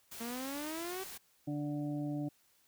white noise, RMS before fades -47 dBFS, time 0.11-1.18 s, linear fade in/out 10 ms
sawtooth exponential sweep, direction up, 227.4 to 387 Hz, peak -35 dBFS, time 0.2-1.04 s, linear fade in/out 10 ms
harmonic tone, 146.83 Hz, D3, in tune, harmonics 1 / 2 / 4 / 5, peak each -39 / -36 / -47 / -51 dBFS, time 1.47-2.29 s, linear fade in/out 10 ms
effects white hiss -70 dBFS RMS until 2.67 s

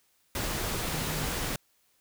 sine tone in noise, 155.56 Hz, D#3, in tune, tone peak -37 dBFS, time 0.87-1.25 s, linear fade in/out 2 ms, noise pink, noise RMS -32 dBFS, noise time 0.35-1.56 s, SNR -8 dB, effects white hiss -69 dBFS RMS until 2 s

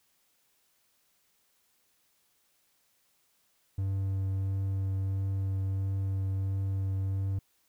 triangle tone with vibrato, 96.6 Hz, G2, 25 cents flat, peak -26 dBFS, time 3.78-7.39 s, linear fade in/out 5 ms, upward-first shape triangle, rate 1.5 Hz, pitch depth 11 cents each way, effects white hiss -71 dBFS RMS until 7.68 s

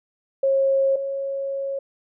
sine tone pair in turn, 542 / 548.3 Hz, C#5 / C#5, -39 / -19 cents, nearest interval unison, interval 20 cents, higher second, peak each -16 / -24 dBFS, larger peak first, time 0.43-0.96 / 0.96-1.79 s, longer second, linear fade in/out 5 ms, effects none

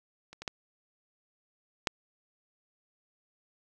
clicks, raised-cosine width 0.2 ms, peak -30 / -24 / -15 / -9 dBFS, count 4, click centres 0.33 / 0.42 / 0.478 / 1.872 s, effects none

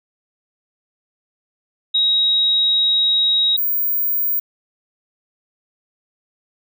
sine tone pair in turn, 3805 / 15220 Hz, A#7 / A#9, +35 / +35 cents, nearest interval 2 octaves, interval 2400 cents, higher second, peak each -13 / -16 dBFS, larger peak first, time 1.94-3.57 / 3.57-4.4 s, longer first, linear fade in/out 10 ms, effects none

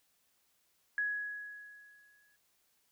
sine tone with exponential decay, 1674 Hz, G#6, 13 cents sharp, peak -29 dBFS, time 0.98-2.36 s, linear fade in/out 1 ms, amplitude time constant 300 ms, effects white hiss -74 dBFS RMS until 2.91 s

